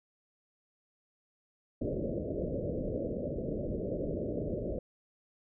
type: low-pass noise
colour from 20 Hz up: white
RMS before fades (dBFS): -35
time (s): 1.81-4.79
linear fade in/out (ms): 5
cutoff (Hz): 610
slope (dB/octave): 96
effects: none